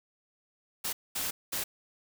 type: noise bursts at uneven times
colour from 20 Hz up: white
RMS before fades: -33 dBFS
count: 3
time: 0.84-0.93 / 1.15-1.31 / 1.52-1.64 s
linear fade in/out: 10 ms
effects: none